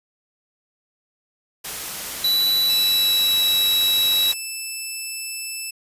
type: noise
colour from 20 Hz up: white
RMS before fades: -30 dBFS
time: 1.64-4.34 s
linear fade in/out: 10 ms
type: tone with pitch glide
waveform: square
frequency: 3951 to 3885 Hz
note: B7 to B7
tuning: 0 to -29 cents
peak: -17 dBFS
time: 2.24-4.32 s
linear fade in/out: 5 ms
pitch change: -29 cents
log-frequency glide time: 2.61-3.57 s
type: tone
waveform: 10% pulse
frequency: 2637 Hz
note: E7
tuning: in tune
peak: -19 dBFS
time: 2.69-5.71 s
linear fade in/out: 10 ms
effects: resampled to 32000 Hz